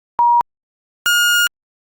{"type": "tone pair in turn", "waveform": ["sine", "30% pulse"], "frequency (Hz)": [952, 1426.4], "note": ["A#5", "F6"], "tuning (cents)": [36, 36], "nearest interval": "perfect fifth", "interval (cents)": 700, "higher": "second", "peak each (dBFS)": -9, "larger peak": "neither", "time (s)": [[0.19, 0.41], [1.06, 1.47]], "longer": "second", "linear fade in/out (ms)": 0, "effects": ["Opus 48 kbps"]}